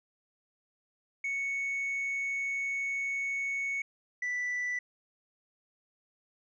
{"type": "tone pair in turn", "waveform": "sine", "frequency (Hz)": [2217, 1975.1], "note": ["C#7", "B6"], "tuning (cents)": [0, 0], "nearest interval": "major second", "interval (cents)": 200, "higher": "first", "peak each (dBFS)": -28, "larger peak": "neither", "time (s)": [[1.24, 3.82], [4.22, 4.79]], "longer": "first", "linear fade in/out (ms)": 5, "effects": ["tanh soft clip ceiling -29 dBFS"]}